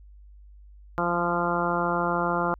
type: harmonic tone with a mistuned harmonic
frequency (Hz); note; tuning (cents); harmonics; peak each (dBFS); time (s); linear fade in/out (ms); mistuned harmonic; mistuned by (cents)
173.2; F3; -14; 1 / 2 / 3 / 4 / 5 / 6 / 7 / 8; -31 / -31 / -31 / -31 / -31 / -31 / -31 / -31; 0.98-2.54; 0; 1; +16
effects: added 50 Hz sine -46 dBFS peak until 2.59 s